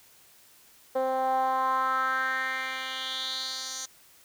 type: tone with band-pass filter sweep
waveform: 10% pulse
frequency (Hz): 261.6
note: C4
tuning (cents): 0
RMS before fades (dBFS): -29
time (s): 0.95-3.86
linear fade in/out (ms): 10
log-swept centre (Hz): 560 to 6100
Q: 3.8
effects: white hiss -57 dBFS RMS until 4.24 s